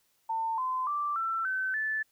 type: tone with pitch steps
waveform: sine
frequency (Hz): 899 / 1026.7 / 1172.6 / 1339.2 / 1529.5 / 1746.8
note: A5 / C6 / D6 / E6 / G6 / A6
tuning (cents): +37 / -33 / -3 / +27 / -43 / -13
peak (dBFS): -28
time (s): 0.29-2.03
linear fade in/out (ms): 10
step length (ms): 290
effects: white hiss -71 dBFS RMS until 2.11 s